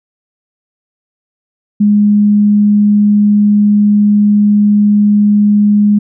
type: tone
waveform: sine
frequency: 207.1 Hz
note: G#3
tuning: 5 cents flat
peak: -5 dBFS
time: 1.8-5.99 s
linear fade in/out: 10 ms
effects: none